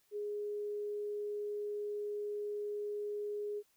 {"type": "tone", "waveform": "sine", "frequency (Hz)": 414.8, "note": "G#4", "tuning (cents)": -2, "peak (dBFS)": -36, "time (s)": [0.11, 3.63], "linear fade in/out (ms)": 50, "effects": ["white hiss -73 dBFS RMS until 3.76 s"]}